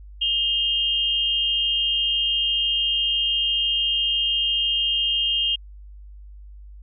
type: tone pair together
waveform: sine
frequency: 2841 / 3187 Hz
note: F7 / G7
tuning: +29 / +28 cents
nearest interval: major second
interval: 199 cents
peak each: -22 dBFS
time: 0.21-5.56 s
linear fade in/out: 10 ms
effects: added 50 Hz sine -39 dBFS peak until 6.82 s